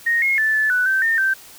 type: tone with pitch steps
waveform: sine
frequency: 1863 / 2156 / 1755 / 1740 / 1488 / 1552 / 1817 / 1559 Hz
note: A#6 / C#7 / A6 / A6 / F#6 / G6 / A#6 / G6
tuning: -2 / -49 / -5 / -20 / +9 / -18 / -45 / -10 cents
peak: -15 dBFS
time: 0.06-1.34 s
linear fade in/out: 10 ms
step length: 160 ms
effects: white hiss -43 dBFS RMS until 1.58 s